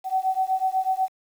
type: beating tone pair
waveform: sine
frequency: 753 / 761.1 Hz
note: F#5 / F#5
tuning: +30 / +49 cents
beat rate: 8.1 Hz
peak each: -24 dBFS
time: 0.04-1.09 s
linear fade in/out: 50 ms
effects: 8-bit